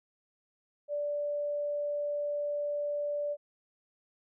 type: tone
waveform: sine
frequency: 584 Hz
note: D5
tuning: 10 cents flat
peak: -30 dBFS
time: 0.88-3.37 s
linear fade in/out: 50 ms
effects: none